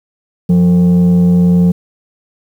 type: tone with frequency modulation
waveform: sine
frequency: 176.3 Hz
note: F3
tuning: 17 cents sharp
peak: -4 dBFS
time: 0.49-1.72 s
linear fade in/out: 10 ms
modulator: 271 Hz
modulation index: 0.32
effects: tanh soft clip ceiling -4 dBFS + 7-bit